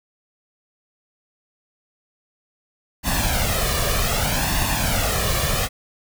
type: noise with flanger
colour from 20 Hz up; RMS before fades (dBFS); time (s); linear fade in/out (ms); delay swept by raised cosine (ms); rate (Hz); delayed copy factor
pink; -21; 3.03-5.69; 50; 1.1 to 1.74; 0.64; +0.7
effects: none